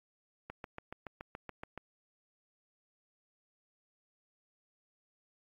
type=click train; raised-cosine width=0.5 ms; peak=-27 dBFS; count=10; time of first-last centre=0.5-1.777 s; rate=7.05 Hz; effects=AAC 32 kbps